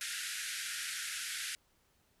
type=band-pass noise; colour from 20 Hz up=pink; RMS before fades=-40 dBFS; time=0.01-1.55 s; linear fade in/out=0 ms; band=1400 to 12000 Hz; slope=96 dB/octave; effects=pink hiss -72 dBFS RMS until 2.2 s